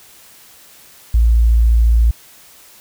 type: tone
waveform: sine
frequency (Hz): 57.1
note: A#1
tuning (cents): -35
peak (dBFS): -8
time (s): 1.14-2.11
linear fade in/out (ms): 5
effects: white hiss -44 dBFS RMS until 2.8 s